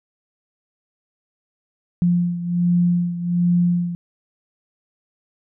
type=beating tone pair; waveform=sine; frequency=174.61 / 175.91 Hz; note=F3 / F3; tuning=0 / +13 cents; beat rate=1.3 Hz; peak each=-17 / -22 dBFS; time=2.02-3.95 s; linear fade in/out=0 ms; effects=none